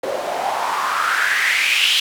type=noise with band-pass filter sweep; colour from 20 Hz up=white; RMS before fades=-19 dBFS; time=0.03-2 s; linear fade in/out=5 ms; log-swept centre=510 to 3200 Hz; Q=4.8; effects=none